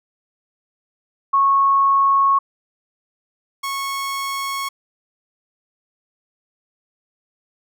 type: tone pair in turn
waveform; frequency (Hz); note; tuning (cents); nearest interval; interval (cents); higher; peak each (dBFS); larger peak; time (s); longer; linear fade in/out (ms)
sine / sawtooth; 1100 / 1100; C#6 / C#6; -14 / -14; unison; 0; neither; -12 / -19; first; 1.33-2.39 / 3.63-4.69; neither; 10
effects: none